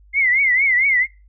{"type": "tone with vibrato", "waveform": "sine", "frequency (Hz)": 2090, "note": "C7", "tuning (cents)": -2, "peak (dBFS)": -13, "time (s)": [0.13, 1.07], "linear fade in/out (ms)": 50, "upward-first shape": "triangle", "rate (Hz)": 4.4, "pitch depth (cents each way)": 150, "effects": ["noise-tail reverb RT60 0.3 s tail -25 dB re dry", "added 50 Hz sine -46 dBFS peak until 1.28 s"]}